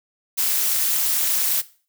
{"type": "noise with amplitude modulation", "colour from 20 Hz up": "blue", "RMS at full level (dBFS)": -17, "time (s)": [0.37, 1.62], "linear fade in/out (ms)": 20, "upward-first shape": "sine", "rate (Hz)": 271, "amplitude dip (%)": 85, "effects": ["noise-tail reverb RT60 0.4 s tail -18 dB re dry"]}